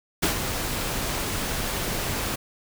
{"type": "noise with ADSR envelope", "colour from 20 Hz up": "pink", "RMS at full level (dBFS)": -21, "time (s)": [0.22, 2.36], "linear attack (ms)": 14, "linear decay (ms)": 110, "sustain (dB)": -7, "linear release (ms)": 10, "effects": []}